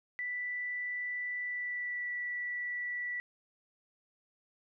sine tone with pitch glide, 1975.5 to 1957.3 Hz, B6 to B6, 0 to -16 cents, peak -34 dBFS, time 0.19-3.2 s, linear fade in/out 0 ms, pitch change -16 cents, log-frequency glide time 1.41-2.11 s, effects none

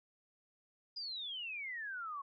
sine exponential sweep, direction down, 4988 to 1086 Hz, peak -40 dBFS, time 0.96-2.22 s, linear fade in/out 10 ms, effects none

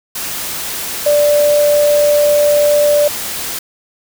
sine tone in noise, 587.3 Hz, D5, in tune, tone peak -8 dBFS, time 1.06-3.08 s, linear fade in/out 5 ms, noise white, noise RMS -22 dBFS, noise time 0.15-3.59 s, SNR +11 dB, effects none

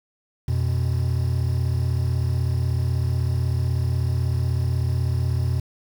triangle tone pair together, 87.31 / 123.47 Hz, F2 / B2, 0 / 0 cents, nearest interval tritone, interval 600 cents, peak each -20 dBFS, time 0.48-5.6 s, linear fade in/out 5 ms, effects tanh soft clip ceiling -10 dBFS + 7-bit

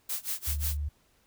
blue noise with tremolo, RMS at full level -31 dBFS, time 0.09-0.77 s, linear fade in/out 5 ms, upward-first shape sine, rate 5.6 Hz, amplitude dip 95%
sine tone, 73.42 Hz, D2, in tune, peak -29 dBFS, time 0.47-0.89 s, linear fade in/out 10 ms
effects pink hiss -67 dBFS RMS until 1.26 s

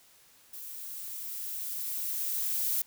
violet noise with level ramp, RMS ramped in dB -43 to -29 dBFS, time 0.53-2.82 s, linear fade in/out 5 ms, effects white hiss -60 dBFS RMS until 2.86 s

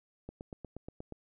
click train, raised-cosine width 2 ms, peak -29 dBFS, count 8, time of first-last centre 0.29-1.123 s, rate 8.4 Hz, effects none

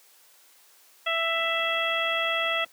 harmonic tone, 662 Hz, E5, 7 cents sharp, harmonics 1 / 2 / 3 / 4 / 5, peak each -30 / -30 / -30 / -30 / -30 dBFS, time 1.06-2.65 s, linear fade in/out 10 ms
brown noise, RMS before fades -42 dBFS, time 1.35-2.67 s, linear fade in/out 5 ms
effects white hiss -57 dBFS RMS until 2.72 s + high-pass 400 Hz 12 dB/octave

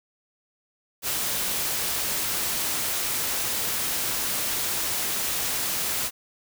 white noise, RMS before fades -27 dBFS, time 1.02-6.11 s, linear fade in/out 50 ms, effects none

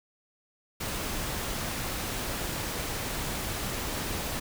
pink noise, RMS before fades -33 dBFS, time 0.8-4.4 s, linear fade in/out 10 ms, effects none

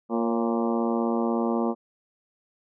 harmonic tone with a mistuned harmonic, 116.3 Hz, A#2, 4 cents flat, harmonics 2 / 3 / 4 / 5 / 6 / 7 / 8 / 9 / 10, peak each -25 / -29 / -31 / -33 / -35 / -36 / -37 / -38 / -39 dBFS, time 0.09-1.75 s, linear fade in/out 50 ms, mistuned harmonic 5, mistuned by -56 cents, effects none

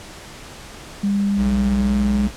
sine tone with pitch glide, 200.7 to 206.1 Hz, G3 to G#3, +41 to -13 cents, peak -16 dBFS, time 1.03-2.28 s, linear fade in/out 10 ms, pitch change +46 cents, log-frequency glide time 1.82-1.95 s
square tone, 61.74 Hz, B1, in tune, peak -23 dBFS, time 1.36-2.32 s, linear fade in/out 50 ms
effects pink hiss -38 dBFS RMS until 2.36 s + low-pass 9000 Hz 12 dB/octave

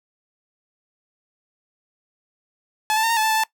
sawtooth tone with pitch steps, 861 / 881 / 909 / 923 / 867 / 881 / 875 / 882 Hz, A5 / A5 / A#5 / A#5 / A5 / A5 / A5 / A5, -38 / +2 / -44 / -17 / -26 / +2 / -10 / +4 cents, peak -14 dBFS, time 2.9-3.436 s, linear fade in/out 0 ms, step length 67 ms, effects noise-tail reverb RT60 0.1 s tail -20 dB re dry

